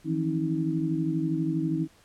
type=tone cluster; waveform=sine; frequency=159.1 / 171.5 / 272 / 319.7 Hz; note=D#3 / F3 / C#4 / D#4; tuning=+39 / -31 / -33 / +47 cents; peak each=-29 / -34 / -32 / -28 dBFS; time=0.04-1.88 s; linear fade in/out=50 ms; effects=pink hiss -59 dBFS RMS until 2.04 s + low-pass 11000 Hz 12 dB/octave